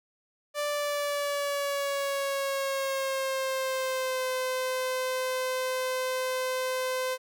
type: tone with pitch glide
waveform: sawtooth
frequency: 587 to 514 Hz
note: D5 to C5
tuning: -1 to -31 cents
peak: -24 dBFS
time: 0.54-7.18 s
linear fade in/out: 50 ms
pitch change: -230 cents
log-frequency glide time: 0.67-4.27 s
effects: none